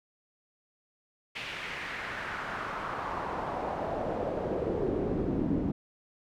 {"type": "noise with band-pass filter sweep", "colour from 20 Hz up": "brown", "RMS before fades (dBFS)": -33, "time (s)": [1.35, 5.72], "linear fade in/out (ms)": 10, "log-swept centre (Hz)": [2700, 260], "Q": 2.1, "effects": []}